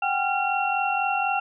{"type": "tone cluster", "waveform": "sine", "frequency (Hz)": [755, 799, 1380, 2732], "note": ["F#5", "G5", "F6", "F7"], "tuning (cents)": [35, 33, -21, -39], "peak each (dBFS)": [-28, -25, -29, -28], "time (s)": [0.02, 1.4], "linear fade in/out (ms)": 5, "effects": []}